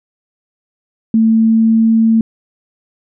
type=tone with pitch glide; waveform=sine; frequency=223.3 to 224.6 Hz; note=A3 to A3; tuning=+26 to +36 cents; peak=-7 dBFS; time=1.14-2.21 s; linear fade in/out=2 ms; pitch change=+10 cents; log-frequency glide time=1.27-1.81 s; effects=none